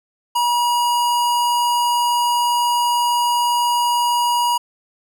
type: tone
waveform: square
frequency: 961 Hz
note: B5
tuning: 48 cents flat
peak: -16 dBFS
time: 0.35-4.58 s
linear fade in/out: 10 ms
effects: none